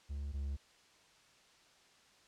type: tone pair in turn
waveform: triangle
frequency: 71 / 69.82 Hz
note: C#2 / C#2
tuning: +42 / +13 cents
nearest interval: unison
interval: 29 cents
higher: first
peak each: -36 / -34 dBFS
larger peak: second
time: 0.09-0.33 / 0.33-0.57 s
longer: neither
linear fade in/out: 20 ms
effects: white hiss -65 dBFS RMS until 2.27 s + low-pass 6000 Hz 12 dB/octave